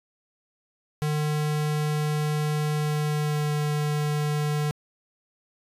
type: tone with pitch glide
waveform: square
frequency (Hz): 150.8 to 149.15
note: D3 to D3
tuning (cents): +46 to +27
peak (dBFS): -24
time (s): 1.02-4.71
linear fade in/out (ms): 0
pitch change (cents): -19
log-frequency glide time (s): 2.75-3.59
effects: resampled to 32000 Hz